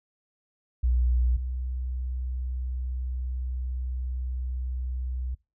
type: tone pair in turn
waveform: sine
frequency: 61.2 / 63.03 Hz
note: B1 / B1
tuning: -15 / +36 cents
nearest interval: minor second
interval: 51 cents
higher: second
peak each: -20 / -28 dBFS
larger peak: first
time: 0.83-1.37 / 1.37-5.35 s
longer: second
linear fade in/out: 10 ms
effects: noise-tail reverb RT60 0.3 s tail -25 dB re dry